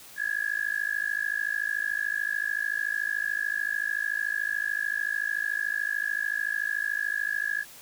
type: tone with amplitude modulation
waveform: sine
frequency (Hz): 1679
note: G#6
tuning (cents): +18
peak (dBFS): -22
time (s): 0.16-7.65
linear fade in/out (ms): 50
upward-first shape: sine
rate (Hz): 53.6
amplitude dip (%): 100
effects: white hiss -48 dBFS RMS until 7.81 s